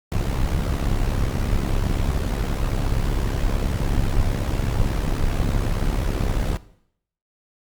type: noise with amplitude modulation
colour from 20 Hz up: brown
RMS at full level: -18 dBFS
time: 0.12-6.57 s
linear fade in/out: 0 ms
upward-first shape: sine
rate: 68.2 Hz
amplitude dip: 75%
effects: noise-tail reverb RT60 0.7 s tail -18 dB re dry + Opus 48 kbps